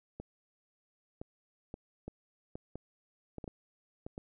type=clicks; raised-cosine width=2 ms; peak=-28 dBFS; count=11; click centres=0.2 / 1.215 / 1.741 / 2.08 / 2.555 / 2.756 / 3.383 / 3.442 / 3.478 / 4.065 / 4.179 s; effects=none